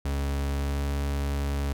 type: tone with pitch glide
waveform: 40% pulse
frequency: 70 to 70.45 Hz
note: C#2 to C#2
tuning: +18 to +29 cents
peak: -25 dBFS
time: 0.05-1.73 s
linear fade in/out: 5 ms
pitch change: +11 cents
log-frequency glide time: 0.55-0.84 s
effects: none